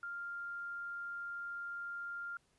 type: tone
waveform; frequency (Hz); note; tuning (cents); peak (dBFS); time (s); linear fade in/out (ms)
sine; 1396.9; F6; 0; -40; 0.03-2.37; 2
effects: pink hiss -74 dBFS RMS until 2.58 s + resampled to 24000 Hz